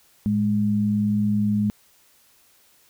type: tone pair together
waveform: sine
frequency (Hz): 109.08 / 207.7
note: A2 / G#3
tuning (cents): -15 / 0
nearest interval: major seventh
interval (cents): 1115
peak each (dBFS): -26 / -19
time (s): 0.26-1.7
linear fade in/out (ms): 0
effects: white hiss -58 dBFS RMS until 2.89 s